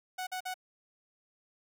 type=tone bursts; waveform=sawtooth; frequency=740 Hz; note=F#5; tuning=in tune; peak=-31 dBFS; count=3; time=0.18-0.542 s; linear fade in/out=10 ms; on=90 ms; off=46 ms; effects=none